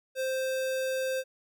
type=tone; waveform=square; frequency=523.3 Hz; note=C5; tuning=in tune; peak=-29 dBFS; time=0.15-1.24 s; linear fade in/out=50 ms; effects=none